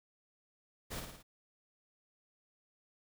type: noise with echo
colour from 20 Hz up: pink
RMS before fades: -42 dBFS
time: 0.9-1.01 s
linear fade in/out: 20 ms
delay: 55 ms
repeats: 4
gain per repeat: -4 dB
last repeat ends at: 1.23 s
effects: none